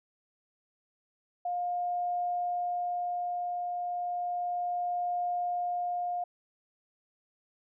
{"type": "tone with tremolo", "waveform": "sine", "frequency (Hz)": 709, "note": "F5", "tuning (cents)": 26, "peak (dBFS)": -28, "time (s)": [1.45, 6.24], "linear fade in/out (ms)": 5, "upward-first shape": "triangle", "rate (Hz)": 0.33, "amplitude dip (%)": 30, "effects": []}